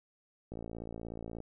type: click train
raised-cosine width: 2 ms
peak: -29 dBFS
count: 51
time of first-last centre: 0.52-1.403 s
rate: 56.6 Hz
effects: none